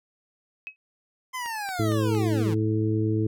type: tone with exponential decay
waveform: sine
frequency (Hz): 2556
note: D#7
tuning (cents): +46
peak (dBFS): -29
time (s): 0.67-0.76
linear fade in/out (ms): 0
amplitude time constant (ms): 19
type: linear sweep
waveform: 25% pulse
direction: down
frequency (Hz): 1042 to 138.59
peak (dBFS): -26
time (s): 1.33-2.55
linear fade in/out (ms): 20
type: click train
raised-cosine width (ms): 0.3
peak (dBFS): -25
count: 4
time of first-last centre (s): 1.46-2.15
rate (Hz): 4.35
type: harmonic tone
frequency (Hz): 108.6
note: A2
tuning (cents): -22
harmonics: 1 / 2 / 3 / 4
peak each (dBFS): -24 / -32 / -26 / -31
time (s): 1.79-3.27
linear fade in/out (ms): 5
effects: none